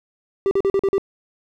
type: tone bursts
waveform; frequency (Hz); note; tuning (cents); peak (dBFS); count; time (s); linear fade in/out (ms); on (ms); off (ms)
triangle; 392; G4; 0; -13; 6; 0.46-0.981; 0; 51; 43
effects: none